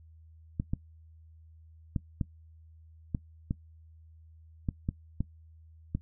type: clicks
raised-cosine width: 5 ms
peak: -17 dBFS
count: 10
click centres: 0.599 / 0.735 / 1.962 / 2.212 / 3.148 / 3.509 / 4.688 / 4.889 / 5.206 / 5.95 s
effects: noise-tail reverb RT60 0.1 s tail -19 dB re dry + added 80 Hz sine -52 dBFS peak until 6.01 s